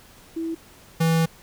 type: tone pair in turn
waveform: sine / square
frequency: 328 / 163.53 Hz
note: E4 / E3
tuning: -9 / -14 cents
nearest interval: octave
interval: 1205 cents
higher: first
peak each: -25 / -18 dBFS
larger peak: second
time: 0.36-0.55 / 1-1.26 s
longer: second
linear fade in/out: 10 ms
effects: pink hiss -50 dBFS RMS until 1.42 s